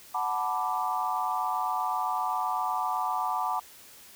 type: chord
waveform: sine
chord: B minor seventh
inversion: second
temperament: equal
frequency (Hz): 740 / 880 / 987.8 / 1174.7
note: F#5 / A5 / B5 / D6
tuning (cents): 0 / 0 / 0 / 0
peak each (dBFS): -32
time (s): 0.14-3.6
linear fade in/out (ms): 10
effects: white hiss -51 dBFS RMS until 4.15 s